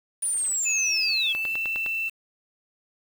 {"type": "linear sweep", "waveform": "sine", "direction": "down", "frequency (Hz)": [9610, 3215], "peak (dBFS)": -23, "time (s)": [0.22, 1.33], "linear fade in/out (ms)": 10}
{"type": "tone with pitch glide", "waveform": "sine", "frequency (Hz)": [2600, 2673], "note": ["E7", "E7"], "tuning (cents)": [-24, 23], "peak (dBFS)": -25, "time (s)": [0.65, 2.1], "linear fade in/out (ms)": 20, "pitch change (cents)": 47, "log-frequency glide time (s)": [1.1, 1.56]}
{"type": "click train", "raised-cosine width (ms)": 0.3, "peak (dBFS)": -19, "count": 6, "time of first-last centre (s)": [1.35, 1.862], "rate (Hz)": 9.76}
{"effects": ["7-bit"]}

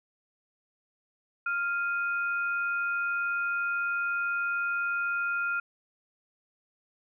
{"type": "tone pair together", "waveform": "sine", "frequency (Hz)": [1396.9, 2489], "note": ["F6", "D#7"], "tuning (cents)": [0, 0], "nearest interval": "minor seventh", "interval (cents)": 1000, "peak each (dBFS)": [-27, -37], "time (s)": [1.46, 5.6], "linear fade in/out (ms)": 5, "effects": []}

